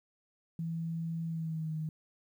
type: tone with pitch glide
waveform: sine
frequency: 164.81 to 156.46 Hz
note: E3 to D#3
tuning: 0 to +10 cents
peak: -33 dBFS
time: 0.59-1.89 s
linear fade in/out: 2 ms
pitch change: -90 cents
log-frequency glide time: 1.26-1.75 s
effects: 11-bit